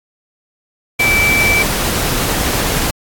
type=tone in noise; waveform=sine; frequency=2319 Hz; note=D7; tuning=22 cents flat; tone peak=-11 dBFS; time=0.99-1.63 s; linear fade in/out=10 ms; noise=pink; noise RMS=-17 dBFS; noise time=0.99-2.91 s; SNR=+3 dB; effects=AAC 64 kbps